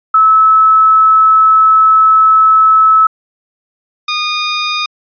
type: tone pair in turn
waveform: sine / 10% pulse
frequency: 1300 / 1227 Hz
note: E6 / D#6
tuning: -24 / -25 cents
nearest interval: minor second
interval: 101 cents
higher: first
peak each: -4 dBFS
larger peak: neither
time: 0.14-3.07 / 4.08-4.86 s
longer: first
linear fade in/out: 5 ms
effects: resampled to 11025 Hz